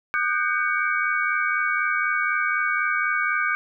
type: tone cluster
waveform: sine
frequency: 1220 / 1491 / 1575 / 2249 Hz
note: D#6 / F#6 / G6 / C#7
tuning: -34 / +13 / +8 / +24 cents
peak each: -26 dBFS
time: 0.14-3.55 s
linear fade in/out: 0 ms
effects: none